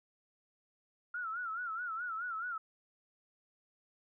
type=tone with vibrato; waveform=sine; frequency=1382 Hz; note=F6; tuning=19 cents flat; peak=-36 dBFS; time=1.14-2.58 s; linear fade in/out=5 ms; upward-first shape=sine; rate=4.7 Hz; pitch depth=120 cents each way; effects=none